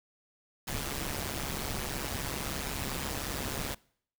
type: noise with amplitude modulation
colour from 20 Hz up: pink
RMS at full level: -32 dBFS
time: 0.67-3.75 s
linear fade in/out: 10 ms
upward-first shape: sine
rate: 139 Hz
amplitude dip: 80%
effects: noise-tail reverb RT60 0.6 s tail -24 dB re dry